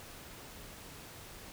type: silence
effects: pink hiss -50 dBFS RMS until 1.52 s